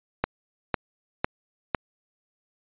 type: click train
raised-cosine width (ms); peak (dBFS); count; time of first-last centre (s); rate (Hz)
0.5; -7; 4; 0.24-1.748; 1.99
effects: resampled to 8000 Hz